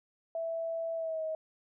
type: tone with pitch glide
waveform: sine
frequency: 659.3 to 633.9 Hz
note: E5 to D#5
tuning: 0 to +32 cents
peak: -32 dBFS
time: 0.35-1.35 s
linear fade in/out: 2 ms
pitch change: -68 cents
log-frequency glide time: 0.95-1.23 s
effects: none